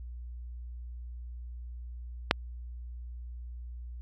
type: click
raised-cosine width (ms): 0.3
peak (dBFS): -4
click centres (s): 2.311
effects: added 60 Hz sine -39 dBFS peak until 4.01 s + AAC 32 kbps